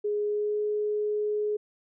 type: tone with pitch glide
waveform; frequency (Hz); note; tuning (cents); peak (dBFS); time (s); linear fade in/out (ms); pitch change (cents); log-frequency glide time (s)
sine; 416.2 to 420.3; G#4 to G#4; +4 to +21; -25; 0.04-1.57; 10; +17; 0.25-0.61
effects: none